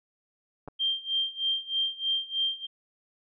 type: clicks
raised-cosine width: 1 ms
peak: -27 dBFS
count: 2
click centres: 0.677 / 0.684 s
type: tone with tremolo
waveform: sine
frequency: 3172 Hz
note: G7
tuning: 20 cents sharp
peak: -23 dBFS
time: 0.79-2.67 s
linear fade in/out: 20 ms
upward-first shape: sine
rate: 3.2 Hz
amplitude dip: 90%
effects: none